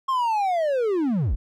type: linear sweep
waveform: triangle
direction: down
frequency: 1082 to 30.87 Hz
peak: -18 dBFS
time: 0.08-1.36 s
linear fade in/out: 10 ms
effects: none